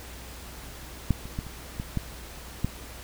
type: clicks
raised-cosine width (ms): 5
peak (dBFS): -9 / -27 / -18 / -29 / -19 / -14 / -12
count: 7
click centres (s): 1.107 / 1.255 / 1.389 / 1.467 / 1.799 / 1.973 / 2.646
effects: added 60 Hz sine -44 dBFS peak until 3.03 s + pink hiss -44 dBFS RMS until 3.03 s